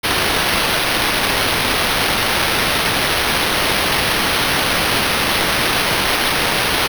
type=noise with sample-and-hold; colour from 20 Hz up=blue; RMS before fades=-17 dBFS; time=0.03-6.88 s; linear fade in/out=20 ms; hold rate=7350 Hz; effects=none